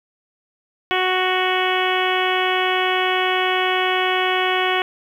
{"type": "harmonic tone", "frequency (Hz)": 370, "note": "F#4", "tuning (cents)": 0, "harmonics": [1, 2, 3, 4, 5, 6, 7, 8, 9], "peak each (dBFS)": [-23, -23, -25, -27, -26, -26, -29, -27, -30], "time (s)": [0.91, 4.82], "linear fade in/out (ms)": 0, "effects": ["8-bit"]}